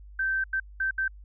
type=tone bursts at uneven times; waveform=sine; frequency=1554 Hz; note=G6; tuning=16 cents flat; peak=-24 dBFS; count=4; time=0.19-0.44 / 0.53-0.6 / 0.8-0.91 / 0.98-1.08 s; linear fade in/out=5 ms; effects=added 50 Hz sine -44 dBFS peak until 1.24 s